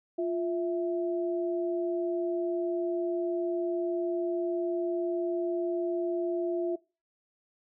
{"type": "tone pair together", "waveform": "sine", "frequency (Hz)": [349.2, 659.2], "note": ["F4", "E5"], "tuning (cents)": [0, 0], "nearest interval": "major seventh", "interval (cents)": 1100, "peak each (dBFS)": [-28, -33], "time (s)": [0.18, 6.76], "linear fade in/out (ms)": 10, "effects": ["noise-tail reverb RT60 0.3 s tail -22 dB re dry"]}